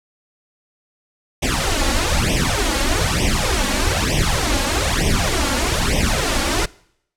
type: noise with flanger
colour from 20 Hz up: pink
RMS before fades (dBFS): -18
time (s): 1.42-6.66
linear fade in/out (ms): 10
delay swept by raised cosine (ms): 0.34 to 3.64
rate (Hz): 1.1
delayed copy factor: +1
effects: noise-tail reverb RT60 0.7 s tail -23 dB re dry + low-pass 9000 Hz 12 dB/octave